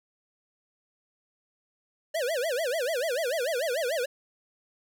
square tone with vibrato, 565 Hz, C#5, 33 cents sharp, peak -27 dBFS, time 2.14-4.06 s, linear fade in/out 10 ms, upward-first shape sine, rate 6.8 Hz, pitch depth 300 cents each way, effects none

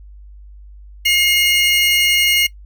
40% pulse tone pair together, 2143 / 2861 Hz, C7 / F7, +41 / +41 cents, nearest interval perfect fourth, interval 500 cents, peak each -14 dBFS, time 1.05-2.47 s, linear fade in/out 10 ms, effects noise-tail reverb RT60 0.1 s tail -20 dB re dry + added 50 Hz sine -36 dBFS peak until 2.65 s

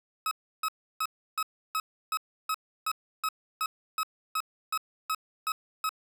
40% pulse tone bursts, 1280 Hz, D#6, 49 cents sharp, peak -26 dBFS, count 16, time 0.26-5.892 s, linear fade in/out 2 ms, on 52 ms, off 320 ms, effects none

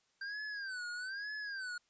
square tone with vibrato, 1568 Hz, G6, in tune, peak -40 dBFS, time 0.21-1.78 s, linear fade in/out 5 ms, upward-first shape sine, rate 1.1 Hz, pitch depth 150 cents each way, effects white hiss -75 dBFS RMS until 1.89 s + resampled to 16000 Hz

